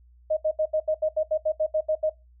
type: tone bursts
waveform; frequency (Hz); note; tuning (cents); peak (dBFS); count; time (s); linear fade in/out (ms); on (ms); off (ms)
sine; 622.3; D#5; 0; -20; 13; 0.3-2.098; 10; 70; 74
effects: noise-tail reverb RT60 0.2 s tail -18 dB re dry + added 60 Hz sine -52 dBFS peak until 2.4 s